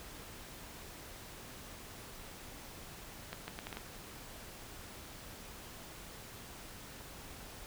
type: accelerating click train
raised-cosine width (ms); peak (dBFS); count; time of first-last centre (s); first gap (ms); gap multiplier
0.3; -25; 6; 3.33-3.77; 150; 0.73
effects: pink hiss -50 dBFS RMS until 7.66 s